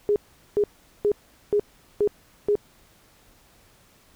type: tone bursts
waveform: sine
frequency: 413.1 Hz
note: G#4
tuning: 9 cents flat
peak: -17 dBFS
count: 6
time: 0.09-2.554 s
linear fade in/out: 0 ms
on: 69 ms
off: 410 ms
effects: pink hiss -57 dBFS RMS until 4.15 s